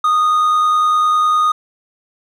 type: tone with amplitude modulation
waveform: triangle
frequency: 1236 Hz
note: D#6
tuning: 12 cents flat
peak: -8 dBFS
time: 0.04-1.52 s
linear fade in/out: 5 ms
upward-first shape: sine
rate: 89.9 Hz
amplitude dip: 25%
effects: none